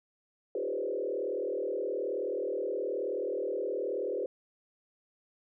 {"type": "tone with frequency modulation", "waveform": "sine", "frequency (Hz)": 450, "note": "A4", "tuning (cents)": 39, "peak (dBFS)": -30, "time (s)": [0.55, 4.26], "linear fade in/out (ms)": 2, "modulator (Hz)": 38.9, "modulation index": 2.4, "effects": []}